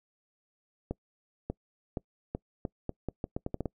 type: accelerating click train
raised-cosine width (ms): 2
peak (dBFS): -19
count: 13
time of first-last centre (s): 0.91-3.657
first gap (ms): 590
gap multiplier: 0.8
effects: noise-tail reverb RT60 0.1 s tail -25 dB re dry